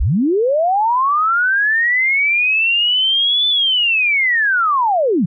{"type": "linear two-way sweep", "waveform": "sine", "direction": "up then down", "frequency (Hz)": [37.16, 3520, 144.4], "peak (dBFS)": -12, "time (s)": [0, 5.26], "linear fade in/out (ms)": 10, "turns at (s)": 3.48, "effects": []}